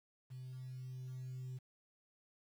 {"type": "tone with level ramp", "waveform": "sine", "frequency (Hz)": 128.4, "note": "C3", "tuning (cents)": -32, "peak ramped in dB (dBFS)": [-45, -40], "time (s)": [0.3, 1.59], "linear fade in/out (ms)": 20, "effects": ["tanh soft clip ceiling -41 dBFS", "11-bit"]}